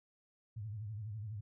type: tone with vibrato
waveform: sine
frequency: 106.5 Hz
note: G#2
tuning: 44 cents sharp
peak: -40 dBFS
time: 0.56-1.41 s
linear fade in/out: 10 ms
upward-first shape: triangle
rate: 12 Hz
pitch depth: 150 cents each way
effects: none